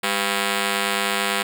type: ring-modulated tone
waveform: 5% pulse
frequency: 298.2 Hz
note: D4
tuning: 27 cents sharp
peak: -6 dBFS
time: 0.03-1.43 s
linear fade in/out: 10 ms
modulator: 94.6 Hz
effects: none

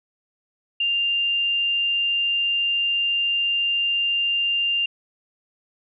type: tone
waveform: sine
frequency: 2794 Hz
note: F7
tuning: in tune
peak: -19 dBFS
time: 0.8-4.86 s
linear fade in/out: 5 ms
effects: none

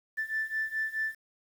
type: beating tone pair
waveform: sine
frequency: 1760 / 1764.7 Hz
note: A6 / A6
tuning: 0 / +5 cents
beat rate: 4.7 Hz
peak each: -33 / -31 dBFS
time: 0.17-1.15 s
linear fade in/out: 20 ms
effects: tanh soft clip ceiling -23 dBFS + 9-bit

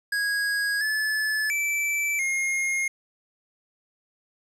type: tone with pitch steps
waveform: square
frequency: 1650 / 1730 / 2323 / 2141 Hz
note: G#6 / A6 / D7 / C7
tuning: -12 / -30 / -20 / +39 cents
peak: -24 dBFS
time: 0.12-2.88 s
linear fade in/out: 5 ms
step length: 690 ms
effects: low-pass 12000 Hz 12 dB/octave + 9-bit

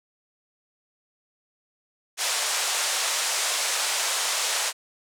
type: band-pass noise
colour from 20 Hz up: white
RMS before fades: -26 dBFS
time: 2.17-4.73 s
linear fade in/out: 50 ms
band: 520 to 8900 Hz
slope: 24 dB/octave
effects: none

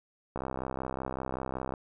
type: click train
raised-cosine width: 1 ms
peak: -20 dBFS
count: 91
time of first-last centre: 0.36-1.738 s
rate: 65.3 Hz
effects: none

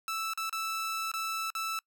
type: tone with dropouts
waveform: sawtooth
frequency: 1318.5 Hz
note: E6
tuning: in tune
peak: -28 dBFS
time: 0.08-1.79 s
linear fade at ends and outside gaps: 1 ms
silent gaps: 0.335-0.375 / 0.495-0.527 / 1.116-1.138 / 1.503-1.551 s
effects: noise-tail reverb RT60 0.1 s tail -26 dB re dry

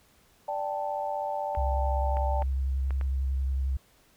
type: chord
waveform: sine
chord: D suspended fourth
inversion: none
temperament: equal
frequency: 587.3 / 784 / 880 Hz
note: D5 / G5 / A5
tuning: 0 / 0 / 0 cents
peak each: -33 dBFS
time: 0.48-2.43 s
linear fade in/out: 5 ms
type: clicks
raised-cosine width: 0.5 ms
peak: -26 dBFS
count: 5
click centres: 1.55 / 2.17 / 2.422 / 2.907 / 3.012 s
type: tone with vibrato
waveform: sine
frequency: 66.7 Hz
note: C2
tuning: 34 cents sharp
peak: -25 dBFS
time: 1.57-3.77 s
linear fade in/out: 5 ms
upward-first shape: sine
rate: 11 Hz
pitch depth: 26 cents each way
effects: pink hiss -62 dBFS RMS until 4.16 s

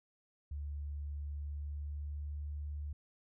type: tone with pitch glide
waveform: sine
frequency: 72.6 to 73.57 Hz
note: D2 to D2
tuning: -19 to +4 cents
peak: -38 dBFS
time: 0.51-2.93 s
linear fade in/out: 5 ms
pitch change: +23 cents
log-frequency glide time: 1.2-2.49 s
effects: none

